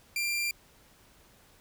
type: tone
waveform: sawtooth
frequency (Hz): 2377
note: D7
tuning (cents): +20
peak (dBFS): -25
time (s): 0.16-0.51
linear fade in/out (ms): 2
effects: pink hiss -60 dBFS RMS until 1.6 s